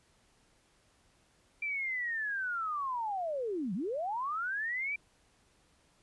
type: linear two-way sweep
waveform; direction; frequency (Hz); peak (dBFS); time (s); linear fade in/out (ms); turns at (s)
sine; down then up; 2364 to 167.2 to 2364; -32; 1.62-4.96; 5; 3.74
effects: pink hiss -68 dBFS RMS until 6.02 s + resampled to 24000 Hz